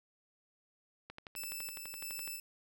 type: click train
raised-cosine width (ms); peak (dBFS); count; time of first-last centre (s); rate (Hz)
0.3; -30; 15; 1.1-2.276; 11.9
type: tone with tremolo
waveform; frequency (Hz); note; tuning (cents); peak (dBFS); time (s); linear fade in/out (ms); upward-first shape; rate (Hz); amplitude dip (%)
5% pulse; 2637; E7; 0; -31; 1.36-2.4; 2; square; 1.5; 35
effects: none